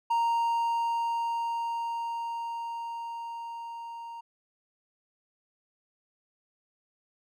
triangle tone with level ramp, 930 Hz, A#5, 4 cents flat, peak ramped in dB -21 to -37 dBFS, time 0.1-4.21 s, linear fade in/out 10 ms, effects none

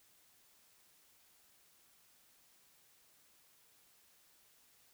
silence, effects white hiss -68 dBFS RMS until 4.93 s

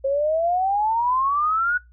sine exponential sweep, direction up, 534 to 1485 Hz, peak -18 dBFS, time 0.04-1.78 s, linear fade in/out 10 ms, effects noise-tail reverb RT60 0.2 s tail -21 dB re dry + added 60 Hz sine -48 dBFS peak until 1.92 s

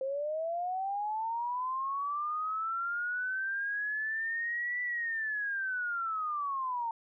sine linear two-way sweep, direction up then down, 523.3 to 1975.5 to 904 Hz, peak -31 dBFS, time 0.01-6.91 s, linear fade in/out 2 ms, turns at 4.82 s, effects none

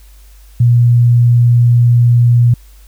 sine tone, 120 Hz, B2, 49 cents flat, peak -5 dBFS, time 0.6-2.54 s, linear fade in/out 5 ms, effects added 50 Hz sine -37 dBFS peak until 2.87 s + white hiss -49 dBFS RMS until 2.87 s

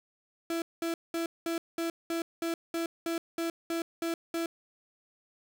35% pulse tone bursts, 333.3 Hz, E4, 19 cents sharp, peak -28 dBFS, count 13, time 0.5-4.46 s, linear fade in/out 2 ms, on 120 ms, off 200 ms, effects none

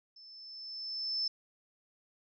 sine tone with level ramp, 5274 Hz, E8, in tune, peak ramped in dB -52 to -29 dBFS, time 0.16-1.28 s, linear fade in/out 5 ms, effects none

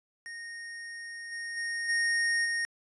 square tone with level steps, 1855 Hz, A#6, 9 cents flat, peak -40 / -36 / -32 / -26 / -29 dBFS, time 0.26-2.65 s, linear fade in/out 0 ms, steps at 1.31 / 1.56 / 1.88 / 2.44 s, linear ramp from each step 20 ms, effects resampled to 24000 Hz

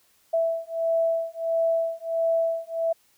sine beating tone pair, 659.3 / 660.8 Hz, E5 / E5, 0 / +4 cents, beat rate 1.5 Hz, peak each -25 dBFS, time 0.33-2.93 s, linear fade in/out 10 ms, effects white hiss -63 dBFS RMS until 3.17 s

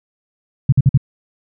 sine tone bursts, 134 Hz, C3, 42 cents sharp, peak -6 dBFS, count 4, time 0.69-0.976 s, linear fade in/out 5 ms, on 34 ms, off 50 ms, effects none

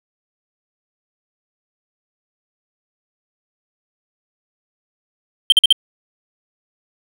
triangle tone bursts, 3136 Hz, G7, in tune, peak -4 dBFS, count 4, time 5.5-5.726 s, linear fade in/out 2 ms, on 22 ms, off 46 ms, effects none

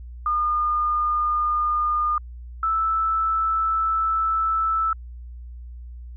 sine tone pair in turn, 1216 / 1316.7 Hz, D#6 / E6, -40 / -2 cents, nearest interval minor second, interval 138 cents, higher second, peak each -19 dBFS, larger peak neither, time 0.26-2.18 / 2.63-4.93 s, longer second, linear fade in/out 2 ms, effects added 60 Hz sine -35 dBFS peak until 6.16 s

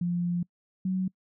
sine tone pair in turn, 174.61 / 186.81 Hz, F3 / F#3, 0 / +17 cents, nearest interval minor second, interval 117 cents, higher second, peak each -25 dBFS, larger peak neither, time 0.01-0.43 / 0.85-1.08 s, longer first, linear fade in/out 5 ms, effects noise-tail reverb RT60 0.1 s tail -25 dB re dry

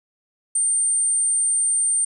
sine tone, 8870 Hz, C#9, in tune, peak -17 dBFS, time 0.55-2.05 s, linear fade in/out 5 ms, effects none

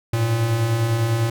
square beating tone pair, 105.3 / 115.3 Hz, G#2 / A#2, +24 / -19 cents, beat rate 10 Hz, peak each -28 / -19 dBFS, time 0.13-1.3 s, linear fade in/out 5 ms, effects none

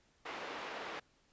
pink band-pass noise, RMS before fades -44 dBFS, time 0.25-1 s, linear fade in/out 10 ms, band 460 to 2600 Hz, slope 12 dB/octave, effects pink hiss -71 dBFS RMS until 1.32 s + resampled to 16000 Hz

